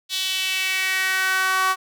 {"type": "tone with high-pass filter sweep", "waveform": "sawtooth", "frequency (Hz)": 377.4, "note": "F#4", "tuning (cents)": 34, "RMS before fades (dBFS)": -22, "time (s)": [0.09, 1.76], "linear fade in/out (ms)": 50, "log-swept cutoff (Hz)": [3600, 1100], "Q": 3.2, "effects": []}